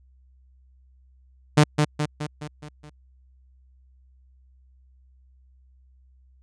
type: tone with echo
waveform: sawtooth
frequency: 149.8 Hz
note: D3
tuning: 35 cents sharp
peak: -8 dBFS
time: 1.57-1.64 s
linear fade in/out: 10 ms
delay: 210 ms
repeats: 6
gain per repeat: -5 dB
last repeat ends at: 2.9 s
effects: added 64 Hz sine -53 dBFS peak until 6.42 s + resampled to 22050 Hz